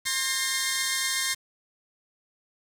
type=tone cluster; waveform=10% pulse; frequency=1060 / 1607 / 1835 / 2112 Hz; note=C6 / G6 / A#6 / C7; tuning=+22 / +43 / -28 / +16 cents; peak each=-26 / -24 / -20 / -20 dBFS; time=0.05-1.35 s; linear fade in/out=20 ms; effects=low-pass 12000 Hz 12 dB/octave + 7-bit